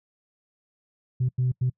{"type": "tone bursts at uneven times", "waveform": "sine", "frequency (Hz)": 126.6, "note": "B2", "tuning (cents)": 43, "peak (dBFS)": -19, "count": 3, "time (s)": [[1.2, 1.29], [1.38, 1.52], [1.61, 1.7]], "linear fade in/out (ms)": 10, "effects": ["noise-tail reverb RT60 0.1 s tail -26 dB re dry", "tanh soft clip ceiling -17 dBFS"]}